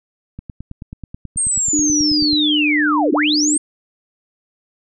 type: click train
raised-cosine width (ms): 5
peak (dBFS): -18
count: 19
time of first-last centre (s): 0.39-2.332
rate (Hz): 9.27
type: linear two-way sweep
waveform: sine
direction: down then up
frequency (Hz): 8730 to 233.1 to 8730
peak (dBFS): -15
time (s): 1.37-3.58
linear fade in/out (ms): 5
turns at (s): 3.13
type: tone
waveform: sine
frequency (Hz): 299.6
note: D4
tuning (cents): +35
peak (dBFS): -16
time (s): 1.73-3.57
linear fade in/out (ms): 5
effects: none